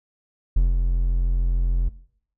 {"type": "tone with ADSR envelope", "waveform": "triangle", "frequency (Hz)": 43.46, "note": "F1", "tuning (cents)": -8, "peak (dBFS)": -11, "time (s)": [0.56, 1.89], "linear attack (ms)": 8, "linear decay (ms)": 160, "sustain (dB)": -5, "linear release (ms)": 7, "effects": ["noise-tail reverb RT60 0.6 s tail -17 dB re dry"]}